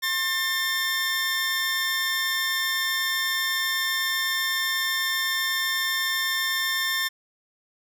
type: tone pair together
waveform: 20% pulse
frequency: 1069.2 / 1792 Hz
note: C6 / A6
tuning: +37 / +31 cents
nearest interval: major sixth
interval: 894 cents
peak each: -27 / -19 dBFS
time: 0.02-7.09 s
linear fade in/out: 20 ms
effects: none